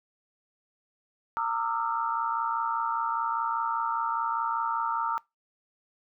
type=tone cluster; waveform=sine; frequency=917 / 1186 / 1307 / 1372 Hz; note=A#5 / D6 / E6 / F6; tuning=-29 / +17 / -15 / -31 cents; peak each=-29 / -33 / -32 / -35 dBFS; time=1.37-5.18 s; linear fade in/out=0 ms; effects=noise-tail reverb RT60 0.2 s tail -23 dB re dry